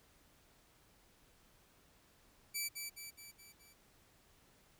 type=tone with echo; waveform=10% pulse; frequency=2315 Hz; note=D7; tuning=25 cents flat; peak=-28 dBFS; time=2.54-2.69 s; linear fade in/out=20 ms; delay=210 ms; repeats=5; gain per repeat=-5 dB; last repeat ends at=3.74 s; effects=pink hiss -68 dBFS RMS until 4.79 s